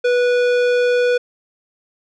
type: tone with tanh clipping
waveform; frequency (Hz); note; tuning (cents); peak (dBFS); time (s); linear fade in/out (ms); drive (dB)
sine; 490.3; B4; -13; -15; 0.04-1.18; 10; 16
effects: none